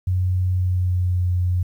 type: tone with pitch glide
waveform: sine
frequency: 91.7 to 89.81 Hz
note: F#2 to F2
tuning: -15 to +49 cents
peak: -17 dBFS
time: 0.07-1.63 s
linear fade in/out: 5 ms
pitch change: -36 cents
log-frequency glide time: 0.53-1.16 s
effects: 9-bit